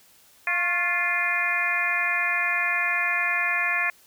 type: harmonic tone with a mistuned harmonic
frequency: 349.2 Hz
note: F4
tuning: in tune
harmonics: 2 / 3 / 4 / 5 / 6 / 7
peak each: -34 / -32 / -34 / -26 / -27 / -27 dBFS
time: 0.47-3.9 s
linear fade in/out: 2 ms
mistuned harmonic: 3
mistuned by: +66 cents
effects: white hiss -56 dBFS RMS until 4.06 s